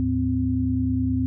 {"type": "tone cluster", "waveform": "sine", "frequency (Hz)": [77.6, 107.3, 257.8], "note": ["D#2", "A2", "C4"], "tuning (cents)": [-4, -43, -26], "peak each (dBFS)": [-27, -26, -22], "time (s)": [0, 1.26], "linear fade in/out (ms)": 0, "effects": []}